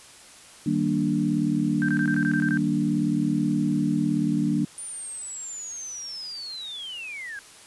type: chord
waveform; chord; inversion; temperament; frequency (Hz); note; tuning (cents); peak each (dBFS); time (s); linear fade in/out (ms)
sine; Eb major seventh; none; equal with one note detuned; 155.56 / 193.75 / 233.1 / 293.7; Eb3 / G3 / Bb3 / D4; 0 / -20 / 0 / 0; -28 / -27 / -26 / -25; 0.66-4.65; 5
type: tone bursts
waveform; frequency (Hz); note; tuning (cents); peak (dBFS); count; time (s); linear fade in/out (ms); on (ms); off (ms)
sine; 1568; G6; 0; -26; 9; 1.82-2.573; 0; 65; 21
type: linear sweep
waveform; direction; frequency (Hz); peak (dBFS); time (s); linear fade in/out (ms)
sine; down; 9397 to 1573; -33; 4.78-7.39; 0
effects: white hiss -48 dBFS RMS until 7.66 s + resampled to 24000 Hz